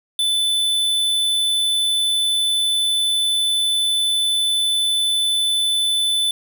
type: tone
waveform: square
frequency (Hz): 3508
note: A7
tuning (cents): -6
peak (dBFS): -17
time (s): 0.19-6.31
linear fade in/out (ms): 2
effects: 8-bit